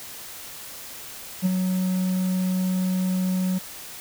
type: tone with ADSR envelope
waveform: triangle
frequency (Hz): 185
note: F#3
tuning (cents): 0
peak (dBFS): -14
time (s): 1.42-3.59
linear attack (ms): 37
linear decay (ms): 22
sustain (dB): -5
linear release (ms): 15
effects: white hiss -39 dBFS RMS until 4 s